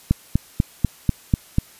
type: click train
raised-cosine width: 5 ms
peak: -3 dBFS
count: 7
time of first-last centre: 0.11-1.584 s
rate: 4.07 Hz
effects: white hiss -48 dBFS RMS until 1.79 s + resampled to 32000 Hz